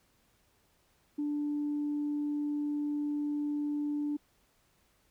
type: tone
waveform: sine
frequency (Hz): 293.7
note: D4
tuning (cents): 0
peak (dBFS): -29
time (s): 1.18-4.17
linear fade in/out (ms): 10
effects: tanh soft clip ceiling -26 dBFS + pink hiss -70 dBFS RMS until 5.1 s